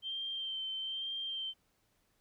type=tone with vibrato; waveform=sine; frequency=3136 Hz; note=G7; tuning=in tune; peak=-36 dBFS; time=0.02-1.54 s; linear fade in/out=50 ms; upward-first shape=sine; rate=1.1 Hz; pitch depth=23 cents each way; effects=pink hiss -75 dBFS RMS until 2.2 s